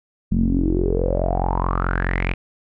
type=tone with low-pass filter sweep; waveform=sawtooth; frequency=44.66 Hz; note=F1; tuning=39 cents sharp; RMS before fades=-20 dBFS; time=0.31-2.34 s; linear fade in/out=10 ms; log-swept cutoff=200 to 2500 Hz; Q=8.7; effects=none